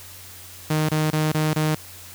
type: tone bursts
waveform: sawtooth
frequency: 154.7 Hz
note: D#3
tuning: 10 cents flat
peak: -15 dBFS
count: 5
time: 0.7-1.75 s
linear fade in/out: 5 ms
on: 190 ms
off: 25 ms
effects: added 91 Hz sine -47 dBFS peak until 2.14 s + white hiss -42 dBFS RMS until 2.14 s